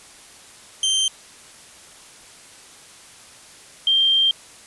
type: tone pair in turn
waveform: sawtooth / sine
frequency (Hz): 3136 / 3172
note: G7 / G7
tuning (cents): 0 / +20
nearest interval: unison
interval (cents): 20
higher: second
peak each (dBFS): -14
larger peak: neither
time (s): 0.83-1.08 / 3.87-4.31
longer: second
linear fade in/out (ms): 2
effects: white hiss -45 dBFS RMS until 4.66 s + resampled to 24000 Hz

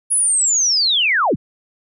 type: linear sweep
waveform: sine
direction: down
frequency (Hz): 10548 to 60.2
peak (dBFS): -13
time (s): 0.1-1.36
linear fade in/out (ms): 20
effects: none

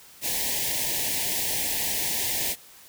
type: band-stop noise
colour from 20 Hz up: white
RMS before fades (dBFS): -27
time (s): 0.21-2.56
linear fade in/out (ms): 50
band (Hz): 970 to 1700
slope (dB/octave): 96
effects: white hiss -50 dBFS RMS until 2.88 s

